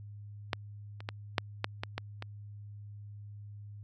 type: clicks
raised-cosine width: 0.3 ms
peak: -13 / -29 / -19 / -10 / -13 / -18 / -18 / -23 dBFS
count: 8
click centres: 0.532 / 1.005 / 1.089 / 1.382 / 1.644 / 1.835 / 1.98 / 2.224 s
effects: added 103 Hz sine -44 dBFS peak until 3.83 s